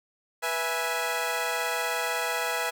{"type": "chord", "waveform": "15% pulse", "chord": "E major", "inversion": "second", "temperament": "equal with one note detuned", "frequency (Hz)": [490.5, 659.3, 830.6], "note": ["B4", "E5", "G#5"], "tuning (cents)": [-12, 0, 0], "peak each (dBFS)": -25, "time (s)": [0.42, 2.71], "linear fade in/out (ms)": 20, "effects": []}